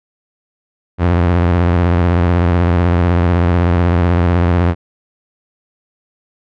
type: tone with vibrato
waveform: sawtooth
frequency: 87.2 Hz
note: F2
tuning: 2 cents flat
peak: -6 dBFS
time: 0.98-4.75 s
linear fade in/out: 50 ms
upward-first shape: square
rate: 16 Hz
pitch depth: 63 cents each way
effects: low-pass 2000 Hz 12 dB/octave